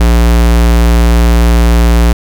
square tone, 58.27 Hz, A#1, in tune, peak -5 dBFS, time 0-2.13 s, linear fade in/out 5 ms, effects none

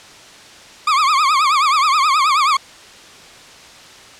40% pulse tone with vibrato, 1164 Hz, D6, 16 cents flat, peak -11 dBFS, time 0.87-2.57 s, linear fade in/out 5 ms, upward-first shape triangle, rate 9.4 Hz, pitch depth 190 cents each way, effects white hiss -40 dBFS RMS until 4.19 s + low-pass 6000 Hz 12 dB/octave

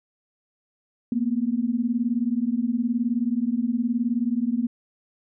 sine beating tone pair, 228.2 / 247.2 Hz, A#3 / B3, -37 / +2 cents, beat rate 19 Hz, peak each -24 dBFS, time 1.12-4.67 s, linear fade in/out 2 ms, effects none

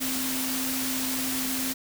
sine tone in noise, 260.7 Hz, C4, 6 cents flat, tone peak -31 dBFS, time 0-1.74 s, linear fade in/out 20 ms, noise white, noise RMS -30 dBFS, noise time 0-1.74 s, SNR -4 dB, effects none

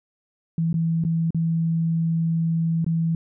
sine tone with dropouts, 164.5 Hz, E3, 3 cents flat, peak -19 dBFS, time 0.58-3.15 s, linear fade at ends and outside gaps 2 ms, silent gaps 0.729-0.741 / 1.039-1.049 / 1.306-1.346 / 2.845-2.864 s, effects none

